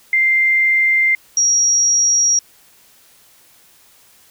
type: tone pair in turn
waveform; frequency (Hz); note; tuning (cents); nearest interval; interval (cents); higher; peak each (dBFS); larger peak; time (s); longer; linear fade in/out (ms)
sine; 2093 / 5679; C7 / F8; 0 / +28; octave + perfect fourth; 1728; second; -11; neither; 0.13-1.15 / 1.37-2.39; neither; 2
effects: white hiss -50 dBFS RMS until 4.3 s